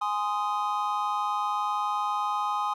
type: chord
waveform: triangle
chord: Ab major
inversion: none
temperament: just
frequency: 830.6 / 1038.3 / 1245.9 Hz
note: Ab5 / C6 / Eb6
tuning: 0 / -14 / +2 cents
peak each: -28 / -29 / -28 dBFS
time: 0.01-2.74 s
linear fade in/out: 10 ms
effects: none

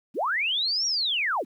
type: linear two-way sweep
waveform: sine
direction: up then down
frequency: 159.1 to 5720 to 159.1 Hz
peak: -23 dBFS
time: 0.14-1.45 s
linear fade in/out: 50 ms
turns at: 0.86 s
effects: 10-bit

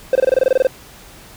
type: tone bursts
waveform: triangle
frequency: 521 Hz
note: C5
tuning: 7 cents flat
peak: -7 dBFS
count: 12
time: 0.13-0.67 s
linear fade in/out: 2 ms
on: 23 ms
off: 24 ms
effects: pink hiss -41 dBFS RMS until 1.36 s

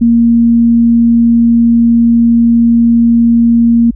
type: tone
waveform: sine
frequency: 233.1 Hz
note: A#3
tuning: in tune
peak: -4 dBFS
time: 0.01-3.91 s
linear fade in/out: 10 ms
effects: added 50 Hz sine -25 dBFS peak until 3.95 s

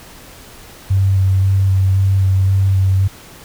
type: tone with vibrato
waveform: sine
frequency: 96 Hz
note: G2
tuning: 36 cents flat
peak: -10 dBFS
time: 0.9-3.08 s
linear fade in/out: 10 ms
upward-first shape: square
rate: 1.9 Hz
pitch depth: 13 cents each way
effects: pink hiss -39 dBFS RMS until 3.44 s

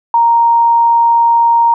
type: tone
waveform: sine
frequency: 932 Hz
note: A#5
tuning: 1 cent flat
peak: -6 dBFS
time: 0.14-1.74 s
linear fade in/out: 2 ms
effects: none

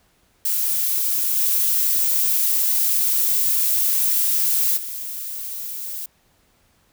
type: noise with level steps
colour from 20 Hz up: violet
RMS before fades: -21 / -19 / -30 dBFS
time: 0.45-6.06 s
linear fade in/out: 5 ms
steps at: 1.36 / 4.76 s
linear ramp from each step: 20 ms
effects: pink hiss -61 dBFS RMS until 6.92 s

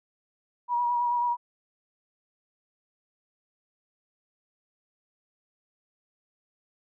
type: tone with vibrato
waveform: sine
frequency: 963 Hz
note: B5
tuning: 44 cents flat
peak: -23 dBFS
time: 0.68-1.37 s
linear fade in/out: 50 ms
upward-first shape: triangle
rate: 9.2 Hz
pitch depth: 29 cents each way
effects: none

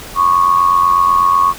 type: tone with amplitude modulation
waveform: sine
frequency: 1105 Hz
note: C#6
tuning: 6 cents flat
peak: -5 dBFS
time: 0.15-1.54 s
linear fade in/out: 50 ms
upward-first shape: sine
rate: 88.1 Hz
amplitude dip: 70%
effects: pink hiss -31 dBFS RMS until 1.58 s

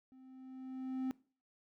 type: tone with level ramp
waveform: triangle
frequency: 260.4 Hz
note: C4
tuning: 8 cents flat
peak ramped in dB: -55 to -31 dBFS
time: 0.12-1.11 s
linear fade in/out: 0 ms
effects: noise-tail reverb RT60 0.4 s tail -21 dB re dry

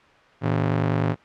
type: ring-modulated tone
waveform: sawtooth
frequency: 134.6 Hz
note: C3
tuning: 49 cents sharp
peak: -13 dBFS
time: 0.41-1.16 s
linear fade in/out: 50 ms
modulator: 25 Hz
effects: white hiss -52 dBFS RMS until 1.24 s + low-pass 2000 Hz 12 dB/octave

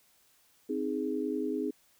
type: chord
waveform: sine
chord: Ab major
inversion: first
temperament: equal with one note detuned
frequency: 261.6 / 312 / 415.3 Hz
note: C4 / Eb4 / Ab4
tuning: 0 / +5 / 0 cents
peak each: -34 dBFS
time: 0.69-1.71 s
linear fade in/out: 10 ms
effects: white hiss -66 dBFS RMS until 1.99 s

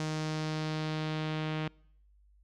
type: tone with low-pass filter sweep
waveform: sawtooth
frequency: 155.56 Hz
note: D#3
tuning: in tune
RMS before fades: -34 dBFS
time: 0-1.68 s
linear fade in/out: 2 ms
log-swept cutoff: 6300 to 3000 Hz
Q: 1.7
effects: noise-tail reverb RT60 0.7 s tail -26 dB re dry + added 50 Hz sine -60 dBFS peak until 2.43 s

